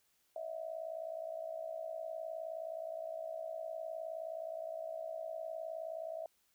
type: tone with amplitude modulation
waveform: sine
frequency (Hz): 649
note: E5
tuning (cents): -27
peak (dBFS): -36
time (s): 0.36-6.26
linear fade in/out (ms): 2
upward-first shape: sine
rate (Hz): 59.4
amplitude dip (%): 80
effects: white hiss -75 dBFS RMS until 6.54 s